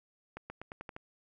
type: accelerating click train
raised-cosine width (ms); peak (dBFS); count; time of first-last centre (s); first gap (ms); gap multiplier
0.5; -27; 7; 0.37-0.964; 130; 0.89
effects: none